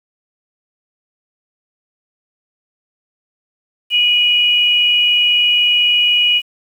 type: tone pair together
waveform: sine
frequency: 2466 / 2912 Hz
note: D#7 / F#7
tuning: -16 / -28 cents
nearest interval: minor third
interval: 288 cents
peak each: -16 / -11 dBFS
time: 3.9-6.42 s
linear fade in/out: 50 ms
effects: 7-bit